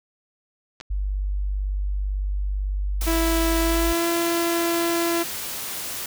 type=clicks; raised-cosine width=0.2 ms; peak=-21 dBFS; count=2; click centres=0.802 / 0.81 s
type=tone; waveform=sine; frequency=49 Hz; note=G1; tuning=in tune; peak=-22 dBFS; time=0.9-3.93 s; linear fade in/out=10 ms
type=noise; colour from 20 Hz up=white; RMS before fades=-31 dBFS; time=3.01-6.06 s; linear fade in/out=2 ms
type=tone with pitch glide; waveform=sawtooth; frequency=329.6 to 338.3 Hz; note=E4 to E4; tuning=0 to +45 cents; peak=-17 dBFS; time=3.06-5.24 s; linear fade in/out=20 ms; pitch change=+45 cents; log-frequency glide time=3.6-4.06 s
effects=none